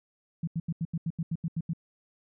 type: tone bursts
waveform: sine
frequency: 164.81 Hz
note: E3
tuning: in tune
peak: -27 dBFS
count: 11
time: 0.43-1.734 s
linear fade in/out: 5 ms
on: 44 ms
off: 82 ms
effects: none